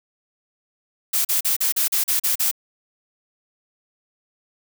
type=noise bursts; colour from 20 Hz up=blue; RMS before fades=-20 dBFS; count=9; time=1.13-2.514 s; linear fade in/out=10 ms; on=120 ms; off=38 ms; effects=none